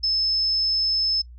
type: tone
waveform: sine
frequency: 5230 Hz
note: E8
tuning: 15 cents flat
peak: -19 dBFS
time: 0.03-1.22 s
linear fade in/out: 10 ms
effects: noise-tail reverb RT60 0.1 s tail -21 dB re dry + added 60 Hz sine -40 dBFS peak until 1.38 s